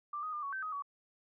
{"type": "tone with pitch steps", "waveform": "sine", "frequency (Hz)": [1181, 1250, 1201, 1117, 1548, 1258, 1132], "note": ["D6", "D#6", "D6", "C#6", "G6", "D#6", "C#6"], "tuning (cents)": [9, 8, 38, 13, -22, 19, 36], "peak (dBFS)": -36, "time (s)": [0.13, 0.823], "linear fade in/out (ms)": 5, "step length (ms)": 99, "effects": []}